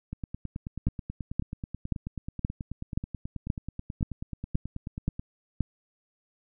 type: two click trains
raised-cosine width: 5 ms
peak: -13 / -22 dBFS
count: 10 / 48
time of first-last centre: 0.87-5.607 / 0.13-5.195 s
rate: 1.9 / 9.28 Hz
effects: none